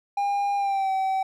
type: tone with pitch glide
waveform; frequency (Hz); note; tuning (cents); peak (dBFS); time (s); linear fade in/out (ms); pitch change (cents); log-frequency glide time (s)
triangle; 806 to 766.5; G5 to G5; +48 to -39; -20; 0.17-1.23; 5; -87; 0.56-0.91
effects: none